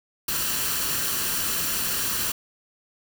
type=noise with comb filter; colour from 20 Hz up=white; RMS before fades=-26 dBFS; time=0.28-2.32 s; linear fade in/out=5 ms; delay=0.69 ms; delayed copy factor=+0.5; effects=none